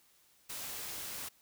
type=noise; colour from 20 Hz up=white; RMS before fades=-42 dBFS; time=0.49-1.29 s; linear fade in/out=10 ms; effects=white hiss -67 dBFS RMS until 1.41 s